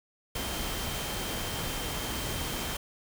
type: tone in noise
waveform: sine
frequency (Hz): 3141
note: G7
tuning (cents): +3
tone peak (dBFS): -42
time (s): 0.35-2.77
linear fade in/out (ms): 5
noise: pink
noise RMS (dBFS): -34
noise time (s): 0.35-2.77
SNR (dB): -11
effects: none